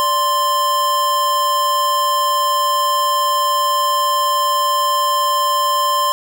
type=tone pair together; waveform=square; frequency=584.8 / 1046.5 Hz; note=D5 / C6; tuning=-7 / 0 cents; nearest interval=minor seventh; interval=1007 cents; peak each=-25 / -15 dBFS; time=0-6.12 s; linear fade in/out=0 ms; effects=none